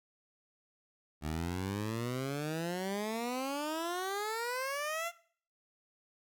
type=exponential sweep; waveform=15% pulse; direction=up; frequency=74.4 to 698.5 Hz; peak=-28 dBFS; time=1.21-5.12 s; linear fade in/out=50 ms; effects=noise-tail reverb RT60 0.5 s tail -19 dB re dry